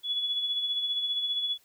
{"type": "tone with tremolo", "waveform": "sine", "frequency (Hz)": 3400, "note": "G#7", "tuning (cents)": 40, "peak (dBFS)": -25, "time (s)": [0.03, 1.58], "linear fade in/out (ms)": 50, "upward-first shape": "sine", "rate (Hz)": 15, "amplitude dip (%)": 45, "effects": ["white hiss -64 dBFS RMS until 1.64 s"]}